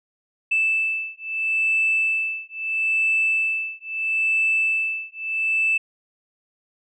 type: beating tone pair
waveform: sine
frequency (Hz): 2637 / 2637.76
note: E7 / E7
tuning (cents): 0 / 0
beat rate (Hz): 0.76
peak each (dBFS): -22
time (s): 0.51-5.78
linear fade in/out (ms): 10
effects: tanh soft clip ceiling -12 dBFS